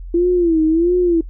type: tone with vibrato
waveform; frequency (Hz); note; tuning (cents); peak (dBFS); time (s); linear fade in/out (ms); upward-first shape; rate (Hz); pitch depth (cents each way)
sine; 336.5; E4; +36; -11; 0.14-1.21; 5; sine; 1.5; 120
effects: noise-tail reverb RT60 0.1 s tail -22 dB re dry + added 43 Hz sine -28 dBFS peak until 1.29 s